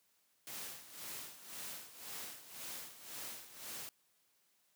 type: noise with tremolo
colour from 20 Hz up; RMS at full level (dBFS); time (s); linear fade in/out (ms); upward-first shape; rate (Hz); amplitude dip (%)
white; -45; 0.47-3.89; 0; sine; 1.9; 75
effects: white hiss -75 dBFS RMS until 4.75 s + high-pass 100 Hz 12 dB/octave